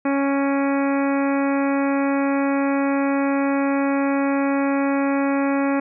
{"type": "harmonic tone with a mistuned harmonic", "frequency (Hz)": 277.2, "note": "C#4", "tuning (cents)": 0, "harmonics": [1, 2, 3, 4, 5, 6, 7, 8, 9], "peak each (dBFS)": [-19, -25, -29, -31, -33, -35, -36, -37, -38], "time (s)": [0.05, 5.8], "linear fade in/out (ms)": 5, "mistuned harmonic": 8, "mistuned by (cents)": 24, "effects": []}